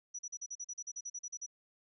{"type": "tone bursts", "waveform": "sine", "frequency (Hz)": 5880, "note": "F#8", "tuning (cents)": -12, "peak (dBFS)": -39, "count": 15, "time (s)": [0.14, 1.464], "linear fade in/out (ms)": 10, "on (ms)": 50, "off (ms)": 41, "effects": []}